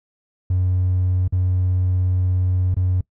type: tone with dropouts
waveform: triangle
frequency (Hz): 91.7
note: F#2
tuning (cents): -15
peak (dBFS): -13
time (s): 0.5-3.01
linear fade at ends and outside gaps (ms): 5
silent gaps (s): 1.279-1.324 / 2.744-2.766
effects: noise-tail reverb RT60 0.1 s tail -24 dB re dry + tanh soft clip ceiling -11 dBFS